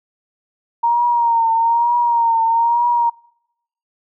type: tone with vibrato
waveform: sine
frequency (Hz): 932.3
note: A#5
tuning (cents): 0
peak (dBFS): -12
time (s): 0.83-3.1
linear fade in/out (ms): 10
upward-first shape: triangle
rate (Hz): 1.1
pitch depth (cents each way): 55
effects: noise-tail reverb RT60 0.8 s tail -26 dB re dry